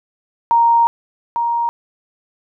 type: tone pair in turn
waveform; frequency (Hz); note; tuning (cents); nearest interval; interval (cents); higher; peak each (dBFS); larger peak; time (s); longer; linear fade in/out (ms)
sine; 932.3 / 938.2; A#5 / A#5; 0 / +11; unison; 11; second; -9 / -15; first; 0.51-0.87 / 1.36-1.69; first; 0
effects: none